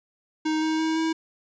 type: tone with pitch steps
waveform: square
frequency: 312.5 / 315.8 / 319.1 / 322.4 Hz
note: D#4 / D#4 / D#4 / E4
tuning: +8 / +26 / +44 / -38 cents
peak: -23 dBFS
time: 0.45-1.13 s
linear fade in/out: 10 ms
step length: 170 ms
effects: resampled to 16000 Hz